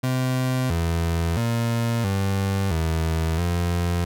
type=tone with pitch steps; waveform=30% pulse; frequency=128.5 / 83.6 / 116.6 / 97.6 / 81 / 86.9 Hz; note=C3 / E2 / A#2 / G2 / E2 / F2; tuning=-31 / +25 / +1 / -7 / -30 / -8 cents; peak=-18 dBFS; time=0.03-4.05 s; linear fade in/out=10 ms; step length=670 ms; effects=none